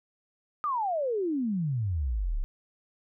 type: exponential sweep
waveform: sine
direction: down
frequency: 1248 to 30.92 Hz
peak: -26 dBFS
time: 0.64-2.44 s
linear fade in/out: 0 ms
effects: none